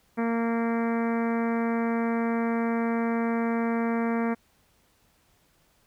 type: harmonic tone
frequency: 230.8 Hz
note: A#3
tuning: 17 cents flat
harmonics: 1 / 2 / 3 / 4 / 5 / 6 / 7 / 8 / 9 / 10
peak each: -25 / -31 / -35 / -37 / -39 / -41 / -42 / -43 / -44 / -45 dBFS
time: 0.17-4.35 s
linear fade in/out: 20 ms
effects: pink hiss -65 dBFS RMS until 5.86 s